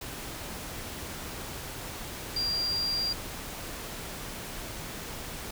sine tone in noise, 4762 Hz, D8, 23 cents sharp, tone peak -27 dBFS, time 2.36-3.13 s, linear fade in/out 5 ms, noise pink, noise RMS -39 dBFS, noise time 0.01-5.51 s, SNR +9 dB, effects none

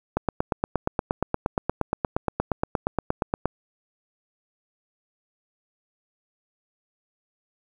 click train, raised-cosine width 1 ms, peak -8 dBFS, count 29, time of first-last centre 0.17-3.456 s, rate 8.52 Hz, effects 8-bit

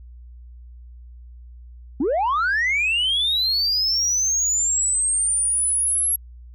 sine linear sweep, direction up, 237.6 to 11320 Hz, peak -16 dBFS, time 2-6.16 s, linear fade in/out 5 ms, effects tanh soft clip ceiling -16 dBFS + added 60 Hz sine -39 dBFS peak until 6.54 s

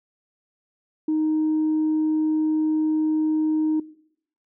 sine tone, 311.1 Hz, D#4, in tune, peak -18 dBFS, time 1.08-3.8 s, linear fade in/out 5 ms, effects noise-tail reverb RT60 0.7 s tail -20 dB re dry + tanh soft clip ceiling -16 dBFS

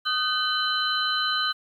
sine tone cluster, 1241 / 1522 / 3044 / 4037 Hz, D#6 / F#6 / F#7 / B7, -5 / +48 / +48 / +37 cents, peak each -28 dBFS, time 0.05-1.53 s, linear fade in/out 20 ms, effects 9-bit

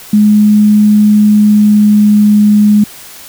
sine tone with pitch glide, 210 to 208.8 Hz, G#3 to G#3, +19 to +10 cents, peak -3 dBFS, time 0.13-2.84 s, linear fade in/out 5 ms, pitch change -9 cents, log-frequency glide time 1.32-2.23 s, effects white hiss -32 dBFS RMS until 3.28 s

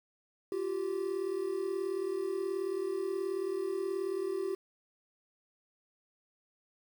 triangle tone pair together, 349.2 / 387.8 Hz, F4 / G4, 0 / -19 cents, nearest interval major second, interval 181 cents, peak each -35 / -31 dBFS, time 0.52-4.55 s, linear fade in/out 2 ms, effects 9-bit

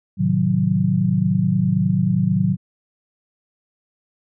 sine chord, A diminished seventh, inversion none, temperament equal with one note detuned, 110 / 131.87 / 155.56 / 185 Hz, A2 / C3 / Eb3 / Gb3, 0 / +14 / 0 / 0 cents, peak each -23 / -24 / -21 / -18 dBFS, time 0.17-2.57 s, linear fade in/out 50 ms, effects none

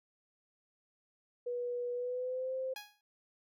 sine tone with pitch glide, 487 to 522 Hz, B4 to C5, -24 to -4 cents, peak -34 dBFS, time 1.46-2.74 s, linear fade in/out 10 ms, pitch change +120 cents, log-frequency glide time 1.93-2.54 s
10% pulse tone with exponential decay, 830.6 Hz, G#5, in tune, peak -32 dBFS, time 2.76-3.01 s, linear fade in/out 2 ms, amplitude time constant 54 ms
effects none

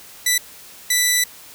10% pulse tone bursts at uneven times, 1978 Hz, B6, 2 cents sharp, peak -6 dBFS, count 2, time 0.26-0.38 / 0.9-1.24 s, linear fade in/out 5 ms, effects white hiss -42 dBFS RMS until 1.54 s

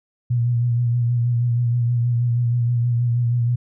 sine tone with vibrato, 119.9 Hz, A#2, 49 cents sharp, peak -16 dBFS, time 0.3-3.56 s, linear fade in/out 10 ms, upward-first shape sine, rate 6.3 Hz, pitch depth 35 cents each way, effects none

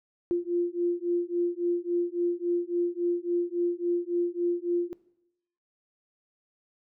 sine beating tone pair, 346.6 / 350.2 Hz, F4 / F4, -13 / +5 cents, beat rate 3.6 Hz, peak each -28 dBFS, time 0.31-4.93 s, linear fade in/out 0 ms, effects noise-tail reverb RT60 0.8 s tail -19 dB re dry

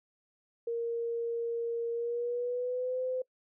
sine tone with pitch glide, 466.2 to 511.3 Hz, A#4 to C5, 0 to -40 cents, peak -30 dBFS, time 0.67-3.22 s, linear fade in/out 5 ms, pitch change +160 cents, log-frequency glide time 1.92-3.01 s, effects noise-tail reverb RT60 0.1 s tail -23 dB re dry

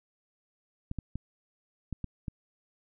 clicks, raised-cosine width 5 ms, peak -22 dBFS, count 6, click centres 0.914 / 0.987 / 1.156 / 1.927 / 2.043 / 2.282 s, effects none

